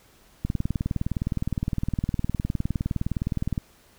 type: click train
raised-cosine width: 5 ms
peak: -13 dBFS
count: 62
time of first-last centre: 0.45-3.578 s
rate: 19.5 Hz
effects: pink hiss -57 dBFS RMS until 3.98 s